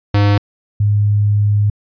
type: tone pair in turn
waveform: square / sine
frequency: 102 / 103.54 Hz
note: G#2 / G#2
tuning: -31 / -5 cents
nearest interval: unison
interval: 26 cents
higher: second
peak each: -10 dBFS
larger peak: neither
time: 0.14-0.38 / 0.8-1.7 s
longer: second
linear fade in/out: 5 ms
effects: resampled to 11025 Hz